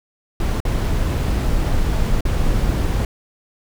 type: noise with dropouts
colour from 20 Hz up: brown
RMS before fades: -18 dBFS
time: 0.4-3.05 s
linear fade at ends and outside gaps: 2 ms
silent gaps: 0.603-0.651 / 2.208-2.252 s
effects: none